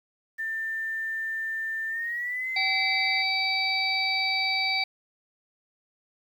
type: tone with pitch glide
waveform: sine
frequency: 1790 to 2056 Hz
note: A6 to C7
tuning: +29 to -31 cents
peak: -28 dBFS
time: 0.38-3.23 s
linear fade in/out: 20 ms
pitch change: +240 cents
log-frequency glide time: 1.89-2.49 s
type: harmonic tone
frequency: 768 Hz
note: G5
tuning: 36 cents flat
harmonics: 1 / 3 / 5 / 6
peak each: -32 / -26 / -33 / -29 dBFS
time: 2.56-4.84 s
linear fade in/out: 5 ms
effects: 9-bit